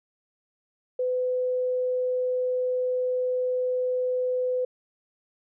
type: tone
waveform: sine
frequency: 504 Hz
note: B4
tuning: 35 cents sharp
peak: -23 dBFS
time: 0.99-4.65 s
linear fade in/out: 5 ms
effects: none